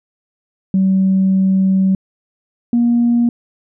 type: tone pair in turn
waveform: sine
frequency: 190.7 / 237.5 Hz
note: G3 / A#3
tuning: -47 / +33 cents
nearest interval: major third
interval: 380 cents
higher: second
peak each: -9 dBFS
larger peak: neither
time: 0.74-1.95 / 2.73-3.29 s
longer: first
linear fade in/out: 2 ms
effects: tanh soft clip ceiling -6 dBFS